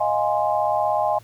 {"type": "chord", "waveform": "sine", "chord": "F minor seventh", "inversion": "third", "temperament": "equal", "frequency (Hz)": [622.3, 698.5, 830.6, 1046.5], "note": ["Eb5", "F5", "Ab5", "C6"], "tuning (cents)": [0, 0, 0, 0], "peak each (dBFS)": [-23, -25, -22, -27], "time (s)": [0, 1.19], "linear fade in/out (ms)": 10, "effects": ["added 113 Hz sine -46 dBFS peak until 1.23 s", "pink hiss -53 dBFS RMS until 1.23 s"]}